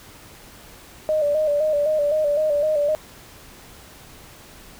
sine tone with vibrato, 600 Hz, D5, 37 cents sharp, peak -17 dBFS, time 1.09-2.95 s, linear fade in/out 0 ms, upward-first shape square, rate 3.9 Hz, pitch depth 53 cents each way, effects pink hiss -45 dBFS RMS until 4.79 s

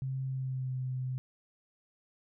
sine tone with pitch glide, 132.6 to 128.75 Hz, C3 to C3, +23 to -28 cents, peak -32 dBFS, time 0.02-1.18 s, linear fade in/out 0 ms, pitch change -51 cents, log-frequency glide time 0.25-0.77 s, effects none

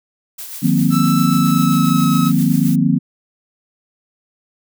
blue noise with tremolo, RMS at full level -29 dBFS, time 0.38-2.76 s, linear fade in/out 10 ms, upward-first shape sine, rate 7.5 Hz, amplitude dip 40%
sine chord, C half-diminished seventh, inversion first, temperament equal with one note detuned, 155.56 / 180.98 / 233.1 / 261.6 Hz, Eb3 / Gb3 / Bb3 / C4, 0 / -38 / 0 / 0 cents, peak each -17 dBFS, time 0.62-2.99 s, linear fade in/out 20 ms
45% pulse tone with pitch glide, 1323 to 1285.3 Hz, E6 to E6, +6 to -44 cents, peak -20 dBFS, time 0.9-2.32 s, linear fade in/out 50 ms, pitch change -50 cents, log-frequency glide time 1.18-2.1 s
effects none

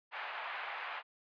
pink band-pass noise, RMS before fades -42 dBFS, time 0.11-1.03 s, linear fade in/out 50 ms, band 780 to 2700 Hz, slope 24 dB/octave, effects resampled to 11025 Hz

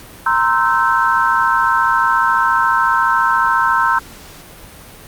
sine chord, C dominant seventh, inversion third, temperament equal with one note detuned, 932.3 / 1046.5 / 1318.5 / 1544.6 Hz, Bb5 / C6 / E6 / G6, 0 / 0 / 0 / -26 cents, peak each -17 dBFS, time 0.26-3.99 s, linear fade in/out 5 ms, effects pink hiss -38 dBFS RMS until 5.07 s + Opus 48 kbps

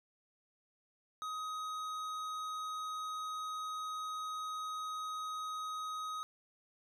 sine tone with tanh clipping, 1259 Hz, D#6, 20 cents sharp, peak -40 dBFS, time 1.22-6.23 s, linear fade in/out 0 ms, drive 13 dB, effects none

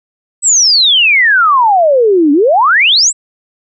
sine exponential two-way sweep, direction down then up, 8180 to 277.2 to 8180 Hz, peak -5 dBFS, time 0.42-3.13 s, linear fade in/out 50 ms, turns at 2.32 s, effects none

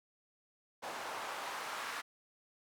white noise with band-pass filter sweep, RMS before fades -42 dBFS, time 0.82-2.02 s, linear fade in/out 20 ms, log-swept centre 760 to 1200 Hz, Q 1.3, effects none

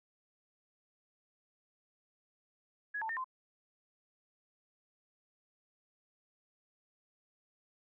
sine tone with pitch steps, 1676 / 888 / 1816 / 1036 Hz, G#6 / A5 / A#6 / C6, +15 / +16 / -46 / -17 cents, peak -35 dBFS, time 2.94-3.244 s, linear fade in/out 10 ms, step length 76 ms, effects none

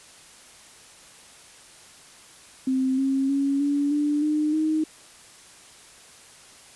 sine tone with pitch steps, 261.6 / 269.4 / 277.5 / 285.8 / 294.3 / 303.1 / 312.2 Hz, C4 / C#4 / C#4 / D4 / D4 / D#4 / D#4, 0 / -49 / +2 / -47 / +4 / -45 / +6 cents, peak -20 dBFS, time 2.67-4.84 s, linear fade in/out 5 ms, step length 310 ms, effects white hiss -49 dBFS RMS until 6.75 s + resampled to 24000 Hz

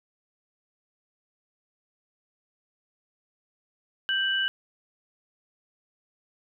sine tone pair together, 1568 / 2960 Hz, G6 / F#7, 0 / 0 cents, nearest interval major seventh, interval 1100 cents, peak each -26 dBFS, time 4.09-4.48 s, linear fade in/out 0 ms, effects none

